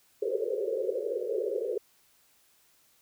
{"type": "band-pass noise", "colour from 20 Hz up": "white", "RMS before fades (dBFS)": -31, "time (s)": [0.22, 1.78], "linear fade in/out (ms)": 5, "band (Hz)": [370, 540], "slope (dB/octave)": 96, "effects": ["white hiss -65 dBFS RMS until 3.01 s"]}